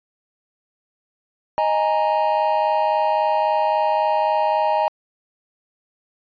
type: chord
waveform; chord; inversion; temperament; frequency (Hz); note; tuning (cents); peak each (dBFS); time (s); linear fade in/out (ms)
triangle; D# suspended fourth; none; just; 622.3 / 829.7 / 933.4; D#5 / G#5 / A#5; 0 / -2 / +2; -19; 1.58-4.88; 0
effects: resampled to 11025 Hz